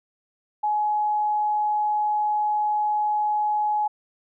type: tone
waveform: sine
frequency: 843 Hz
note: G#5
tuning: 26 cents sharp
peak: -20 dBFS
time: 0.63-3.88 s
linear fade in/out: 10 ms
effects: none